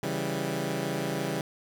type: chord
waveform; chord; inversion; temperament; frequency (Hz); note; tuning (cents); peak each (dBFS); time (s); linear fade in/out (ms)
15% pulse; C# diminished; none; equal; 138.59 / 164.81 / 196; C#3 / E3 / G3; 0 / 0 / 0; -27; 0.03-1.41; 2
effects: none